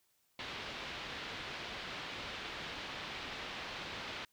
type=low-pass noise; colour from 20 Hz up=white; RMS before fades=-44 dBFS; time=0.39-4.25 s; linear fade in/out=2 ms; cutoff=3800 Hz; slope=24 dB/octave; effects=white hiss -75 dBFS RMS until 4.32 s